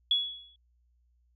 sine tone with exponential decay, 3374 Hz, G#7, 27 cents sharp, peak -20 dBFS, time 0.11-0.56 s, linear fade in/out 2 ms, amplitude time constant 97 ms, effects added 60 Hz sine -65 dBFS peak until 1.35 s

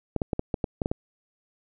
clicks, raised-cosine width 2 ms, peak -12 dBFS, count 9, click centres 0.163 / 0.218 / 0.332 / 0.394 / 0.542 / 0.642 / 0.818 / 0.859 / 0.915 s, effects none

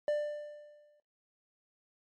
triangle tone with exponential decay, 593 Hz, D5, 17 cents sharp, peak -24 dBFS, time 0.08-1 s, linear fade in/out 1 ms, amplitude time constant 200 ms, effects noise-tail reverb RT60 0.2 s tail -18 dB re dry + MP3 48 kbps

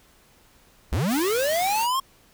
square linear sweep, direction up, 51.91 to 1090 Hz, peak -22 dBFS, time 0.92-2 s, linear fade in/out 5 ms
white noise, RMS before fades -33 dBFS, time 1.07-1.88 s, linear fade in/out 50 ms
effects pink hiss -57 dBFS RMS until 2.33 s

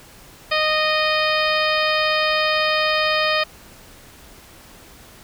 harmonic tone, 618 Hz, D#5, 12 cents flat, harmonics 1 / 2 / 3 / 4 / 5 / 6 / 7 / 8, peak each -22 / -23 / -24 / -24 / -27 / -29 / -30 / -29 dBFS, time 0.51-3.44 s, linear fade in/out 10 ms, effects pink hiss -45 dBFS RMS until 5.23 s

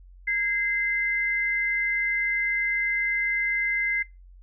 sine tone pair together, 1640.3 / 2068 Hz, G#6 / C7, -22 / -21 cents, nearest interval major third, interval 401 cents, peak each -31 / -23 dBFS, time 0.27-4.03 s, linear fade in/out 10 ms, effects noise-tail reverb RT60 0.2 s tail -20 dB re dry + added 45 Hz sine -46 dBFS peak until 4.42 s

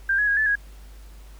sine tone with pitch steps, 1587 / 1680 / 1642 / 1740 / 1653 Hz, G6 / G#6 / G#6 / A6 / G#6, +21 / +19 / -20 / -20 / -9 cents, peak -18 dBFS, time 0.09-0.555 s, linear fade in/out 5 ms, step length 93 ms, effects added 50 Hz sine -41 dBFS peak until 1.39 s + pink hiss -54 dBFS RMS until 1.39 s

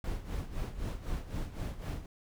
brown noise with tremolo, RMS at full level -34 dBFS, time 0.04-2.06 s, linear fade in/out 2 ms, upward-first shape sine, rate 3.9 Hz, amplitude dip 75%, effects none

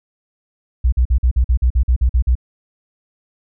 sine tone bursts, 61.74 Hz, B1, in tune, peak -10 dBFS, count 12, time 0.84-2.354 s, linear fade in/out 10 ms, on 84 ms, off 46 ms, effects none

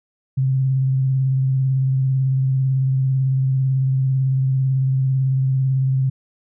sine tone with vibrato, 132.6 Hz, C3, 23 cents sharp, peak -15 dBFS, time 0.37-6.1 s, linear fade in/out 10 ms, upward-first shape triangle, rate 18 Hz, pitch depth 33 cents each way, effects none

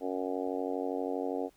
harmonic tone, 92.5 Hz, F#2, in tune, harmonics 3 / 4 / 5 / 6 / 7 / 8 / 9, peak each -36 / -39 / -36 / -41 / -41 / -41 / -47 dBFS, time 0-1.5 s, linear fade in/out 50 ms, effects pink hiss -66 dBFS RMS until 1.56 s

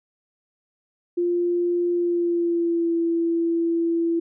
sine tone with pitch glide, 349.2 to 335 Hz, F4 to E4, 0 to +28 cents, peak -19 dBFS, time 1.17-4.2 s, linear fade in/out 10 ms, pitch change -72 cents, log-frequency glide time 1.93-2.95 s, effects none

